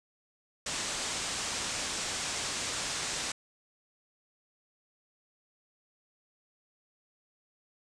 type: low-pass noise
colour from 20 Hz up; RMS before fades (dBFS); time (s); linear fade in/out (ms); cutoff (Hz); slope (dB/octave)
white; -35; 0.66-3.32; 5; 8500; 48
effects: none